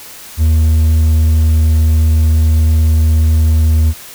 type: tone with hard clipping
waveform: sine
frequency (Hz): 79.1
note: D#2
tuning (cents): +29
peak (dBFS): -8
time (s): 0.37-3.94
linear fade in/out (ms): 50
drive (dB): 3
effects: white hiss -33 dBFS RMS until 4.14 s